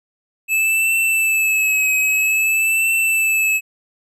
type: tone with vibrato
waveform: square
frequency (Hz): 2608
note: E7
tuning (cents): -19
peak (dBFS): -15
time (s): 0.48-3.61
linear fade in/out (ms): 50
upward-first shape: triangle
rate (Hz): 0.51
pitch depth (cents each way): 49
effects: none